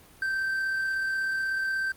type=tone with amplitude modulation; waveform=triangle; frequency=1559 Hz; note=G6; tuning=10 cents flat; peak=-23 dBFS; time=0.22-1.92 s; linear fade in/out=2 ms; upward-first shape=sine; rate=36.4 Hz; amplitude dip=25%; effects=pink hiss -54 dBFS RMS until 1.96 s + Opus 32 kbps